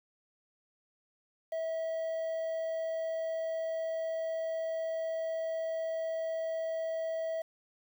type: tone with quantisation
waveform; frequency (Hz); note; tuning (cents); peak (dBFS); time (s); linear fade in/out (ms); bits
triangle; 648; E5; -30; -30; 1.52-7.42; 5; 9
effects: none